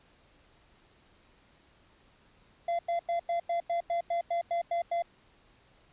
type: tone bursts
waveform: triangle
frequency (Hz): 685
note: F5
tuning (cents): -34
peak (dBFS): -25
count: 12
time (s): 2.68-5.023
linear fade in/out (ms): 5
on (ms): 110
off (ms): 93
effects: pink hiss -63 dBFS RMS until 5.92 s + resampled to 8000 Hz